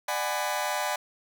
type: chord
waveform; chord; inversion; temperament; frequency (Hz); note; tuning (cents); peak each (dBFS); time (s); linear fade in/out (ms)
sawtooth; G# half-diminished seventh; second; just; 598 / 747.5 / 830.6 / 996.7; D5 / F#5 / G#5 / B5; +31 / +17 / 0 / +16; -29; 0.08-0.96; 5
effects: none